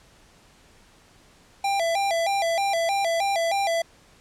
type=tone with vibrato; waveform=square; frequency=728 Hz; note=F#5; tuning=28 cents flat; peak=-22 dBFS; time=1.64-3.82 s; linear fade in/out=5 ms; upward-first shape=square; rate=3.2 Hz; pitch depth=150 cents each way; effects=pink hiss -55 dBFS RMS until 4.2 s + low-pass 9000 Hz 12 dB/octave